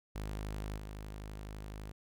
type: tone with level steps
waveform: sawtooth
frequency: 51.9 Hz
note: G#1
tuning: in tune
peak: -34 / -39 dBFS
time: 0.15-1.92 s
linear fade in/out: 10 ms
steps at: 0.77 s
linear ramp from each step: 10 ms
effects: none